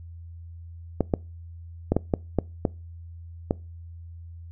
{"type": "clicks", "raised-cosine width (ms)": 2, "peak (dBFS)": -7, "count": 8, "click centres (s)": [1.007, 1.138, 1.92, 1.966, 2.138, 2.387, 2.652, 3.509], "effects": ["noise-tail reverb RT60 0.3 s tail -24 dB re dry", "added 84 Hz sine -39 dBFS peak until 4.51 s"]}